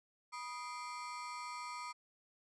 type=ring-modulated tone; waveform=35% pulse; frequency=1108.7 Hz; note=C#6; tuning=in tune; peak=-38 dBFS; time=0.32-1.93 s; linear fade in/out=20 ms; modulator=133 Hz; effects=resampled to 22050 Hz